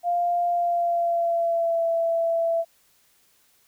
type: tone with pitch glide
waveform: sine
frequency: 698.5 to 666.6 Hz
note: F5 to E5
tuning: 0 to +19 cents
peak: -20 dBFS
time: 0.03-2.65 s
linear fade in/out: 50 ms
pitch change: -81 cents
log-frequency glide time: 0.47-1.85 s
effects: white hiss -62 dBFS RMS until 3.67 s